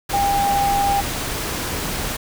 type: tone in noise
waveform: sine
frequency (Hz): 800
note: G5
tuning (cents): +35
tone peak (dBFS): -16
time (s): 0.13-1.01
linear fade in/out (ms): 10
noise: pink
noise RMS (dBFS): -25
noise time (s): 0.09-2.17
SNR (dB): +6
effects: none